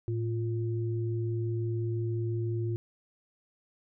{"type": "tone pair together", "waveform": "sine", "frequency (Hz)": [111.78, 349.2], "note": ["A2", "F4"], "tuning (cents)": [28, 0], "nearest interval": "octave + minor sixth", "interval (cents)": 1972, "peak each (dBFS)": [-29, -35], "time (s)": [0.08, 2.76], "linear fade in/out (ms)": 0, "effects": []}